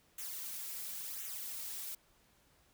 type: noise with flanger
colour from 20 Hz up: blue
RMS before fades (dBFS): -43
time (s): 0.18-1.95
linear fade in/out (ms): 5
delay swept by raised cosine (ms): 0.2 to 3.4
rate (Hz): 0.95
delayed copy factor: -0.65
effects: pink hiss -69 dBFS RMS until 2.73 s